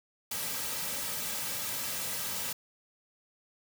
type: noise with comb filter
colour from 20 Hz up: white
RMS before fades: -35 dBFS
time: 0.31-2.53 s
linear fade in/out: 5 ms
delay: 2.8 ms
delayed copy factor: -0.6
effects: none